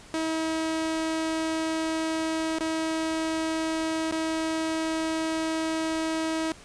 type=tone with dropouts; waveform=sawtooth; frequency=320.6 Hz; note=E4; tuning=48 cents flat; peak=-22 dBFS; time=0.14-6.52 s; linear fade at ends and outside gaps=0 ms; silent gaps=2.585-2.607 / 4.112-4.123 s; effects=pink hiss -49 dBFS RMS until 6.64 s + resampled to 22050 Hz